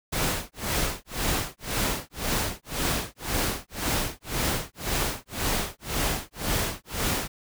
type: noise with tremolo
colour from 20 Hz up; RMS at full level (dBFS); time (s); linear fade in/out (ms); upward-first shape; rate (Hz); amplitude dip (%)
pink; -25; 0.12-7.28; 10; sine; 1.9; 100
effects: none